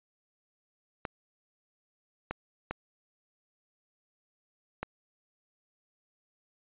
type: clicks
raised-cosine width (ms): 0.5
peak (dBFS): -18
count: 4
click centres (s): 1.052 / 2.31 / 2.71 / 4.83
effects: resampled to 8000 Hz